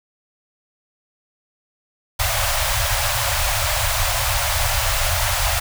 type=band-stop noise; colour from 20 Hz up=pink; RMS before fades=-20 dBFS; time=2.19-5.6 s; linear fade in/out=10 ms; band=120 to 550 Hz; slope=96 dB/octave; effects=none